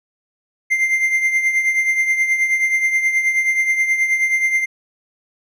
triangle tone with tremolo, 2093 Hz, C7, in tune, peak -10 dBFS, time 0.7-4.66 s, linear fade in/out 20 ms, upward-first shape triangle, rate 9.4 Hz, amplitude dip 65%, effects none

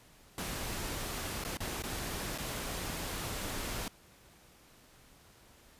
pink noise with dropouts, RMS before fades -38 dBFS, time 0.38-3.88 s, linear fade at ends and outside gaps 1 ms, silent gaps 1.439-1.449 / 1.571-1.604 / 1.823-1.837 / 2.378-2.384 s, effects pink hiss -60 dBFS RMS until 5.79 s + resampled to 32000 Hz

